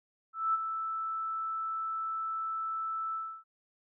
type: tone with ADSR envelope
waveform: sine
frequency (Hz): 1318.5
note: E6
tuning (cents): 0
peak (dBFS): -24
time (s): 0.33-3.44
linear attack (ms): 210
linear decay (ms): 26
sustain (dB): -8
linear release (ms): 300
effects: none